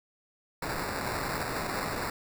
blue noise with sample-and-hold, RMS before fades -33 dBFS, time 0.62-2.1 s, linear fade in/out 5 ms, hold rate 3150 Hz, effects none

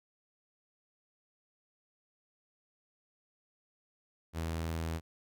sawtooth tone, 81.7 Hz, E2, 15 cents flat, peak -30 dBFS, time 4.33-5.01 s, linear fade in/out 50 ms, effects none

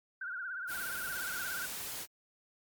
sine tone with vibrato, 1480 Hz, F#6, in tune, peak -37 dBFS, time 0.21-1.66 s, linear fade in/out 5 ms, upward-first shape triangle, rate 17 Hz, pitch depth 130 cents each way
white noise, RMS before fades -41 dBFS, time 0.67-2.07 s, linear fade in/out 50 ms
effects Opus 48 kbps

